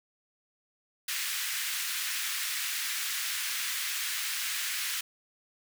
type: high-pass noise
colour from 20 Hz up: pink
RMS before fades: -33 dBFS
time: 1.08-5.01 s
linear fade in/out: 5 ms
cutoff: 1600 Hz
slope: 24 dB/octave
effects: none